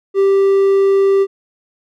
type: tone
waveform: triangle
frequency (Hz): 392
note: G4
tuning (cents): 0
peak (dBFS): -7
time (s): 0.14-1.27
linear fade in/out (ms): 50
effects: none